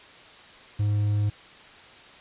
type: tone with quantisation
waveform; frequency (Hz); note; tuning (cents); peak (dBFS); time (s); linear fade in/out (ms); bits
triangle; 103.83; G#2; 0; -19; 0.79-1.3; 10; 8
effects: white hiss -48 dBFS RMS until 2.2 s + resampled to 8000 Hz